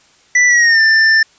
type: tone with pitch glide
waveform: square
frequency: 1975.5 to 1780.4 Hz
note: B6 to A6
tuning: 0 to +20 cents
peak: -8 dBFS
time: 0.35-1.23 s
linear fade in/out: 5 ms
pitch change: -180 cents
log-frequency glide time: 0.47-0.81 s
effects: white hiss -50 dBFS RMS until 1.38 s + resampled to 16000 Hz